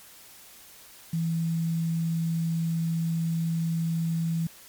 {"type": "tone with quantisation", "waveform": "sine", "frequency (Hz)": 164.81, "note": "E3", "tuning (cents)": 0, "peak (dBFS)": -24, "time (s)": [1.13, 4.47], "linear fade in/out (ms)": 5, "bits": 8, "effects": ["white hiss -50 dBFS RMS until 4.68 s", "MP3 96 kbps"]}